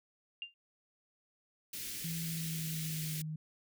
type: tone with exponential decay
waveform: sine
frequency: 2794 Hz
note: F7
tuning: in tune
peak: -35 dBFS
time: 0.42-0.54 s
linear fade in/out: 1 ms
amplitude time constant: 26 ms
type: band-stop noise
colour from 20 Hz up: white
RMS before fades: -42 dBFS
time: 1.73-3.22 s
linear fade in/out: 5 ms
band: 380 to 1900 Hz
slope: 24 dB/octave
type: tone with pitch glide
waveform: sine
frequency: 164.81 to 155.74 Hz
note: E3 to D#3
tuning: 0 to +2 cents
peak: -37 dBFS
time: 2.04-3.36 s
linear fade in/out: 5 ms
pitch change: -98 cents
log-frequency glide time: 2.2-3.09 s
effects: none

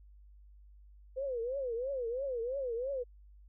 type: tone with vibrato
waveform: sine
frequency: 505 Hz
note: B4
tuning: 39 cents sharp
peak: -33 dBFS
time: 1.16-3.04 s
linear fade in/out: 20 ms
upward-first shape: triangle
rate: 3 Hz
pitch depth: 210 cents each way
effects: added 50 Hz sine -54 dBFS peak until 3.48 s

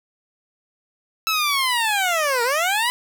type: linear two-way sweep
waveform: 15% pulse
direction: down then up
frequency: 1323 to 458.6 to 1004 Hz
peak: -12 dBFS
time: 1.27-2.9 s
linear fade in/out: 0 ms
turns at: 2.43 s
effects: none

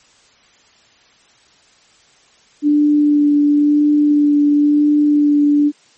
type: tone with vibrato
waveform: sine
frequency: 293.7 Hz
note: D4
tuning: in tune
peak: -9 dBFS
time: 2.62-5.72 s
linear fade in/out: 50 ms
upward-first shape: sine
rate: 0.97 Hz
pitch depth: 13 cents each way
effects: white hiss -51 dBFS RMS until 5.97 s + MP3 32 kbps

